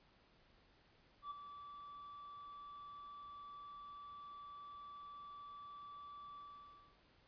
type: tone with ADSR envelope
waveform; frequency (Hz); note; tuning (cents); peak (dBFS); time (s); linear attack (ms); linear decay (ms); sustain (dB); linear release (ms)
triangle; 1157; D6; -26; -40; 1.22-6.98; 87; 15; -9; 610
effects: pink hiss -70 dBFS RMS until 7.27 s + resampled to 11025 Hz